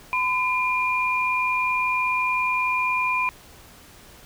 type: tone pair together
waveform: sine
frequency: 1011.2 / 2405 Hz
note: B5 / D7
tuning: +41 / +41 cents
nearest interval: octave + minor third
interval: 1500 cents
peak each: -23 dBFS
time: 0.13-3.29 s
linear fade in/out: 0 ms
effects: pink hiss -48 dBFS RMS until 4.25 s